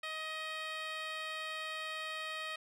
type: tone with band-pass filter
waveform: 10% pulse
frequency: 629 Hz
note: D#5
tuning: 19 cents sharp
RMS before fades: -41 dBFS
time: 0.03-2.56 s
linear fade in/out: 5 ms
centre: 2100 Hz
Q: 0.56
effects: none